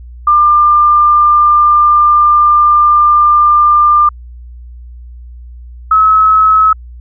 sine tone pair in turn, 1196 / 1288.4 Hz, D6 / E6, +31 / -40 cents, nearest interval minor second, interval 129 cents, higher second, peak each -4 dBFS, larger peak neither, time 0.27-4.09 / 5.91-6.73 s, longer first, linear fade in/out 5 ms, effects added 60 Hz sine -28 dBFS peak until 7 s

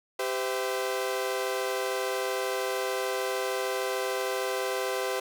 sawtooth chord, C major, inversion second, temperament equal with one note detuned, 392 / 511.6 / 659.3 Hz, G4 / C5 / E5, 0 / -39 / 0 cents, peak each -28 / -27 / -33 dBFS, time 0.19-5.2 s, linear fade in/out 5 ms, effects none

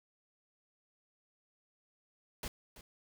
pink noise with echo, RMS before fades -40 dBFS, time 2.43-2.48 s, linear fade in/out 2 ms, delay 330 ms, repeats 1, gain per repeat -14 dB, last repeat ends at 2.81 s, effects none

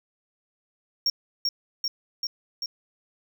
triangle tone with echo, 5540 Hz, F8, 15 cents flat, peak -19 dBFS, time 1.06-1.1 s, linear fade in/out 2 ms, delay 390 ms, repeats 4, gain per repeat -2 dB, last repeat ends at 2.66 s, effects none

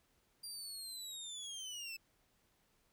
25% pulse linear sweep, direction down, 4790 to 2612 Hz, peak -40 dBFS, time 0.43-1.97 s, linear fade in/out 10 ms, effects pink hiss -75 dBFS RMS until 2.92 s

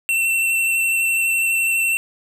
square tone with vibrato, 2698 Hz, E7, 40 cents sharp, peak -17 dBFS, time 0.09-1.97 s, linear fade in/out 0 ms, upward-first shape square, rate 12 Hz, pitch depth 12 cents each way, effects none

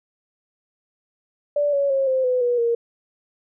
sine tone with pitch steps, 582 / 561.2 / 541.1 / 521.8 / 503.2 / 485.2 / 467.8 Hz, D5 / C#5 / C#5 / C5 / B4 / B4 / A#4, -16 / +21 / -42 / -5 / +32 / -31 / +6 cents, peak -17 dBFS, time 1.56-2.75 s, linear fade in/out 5 ms, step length 170 ms, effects none

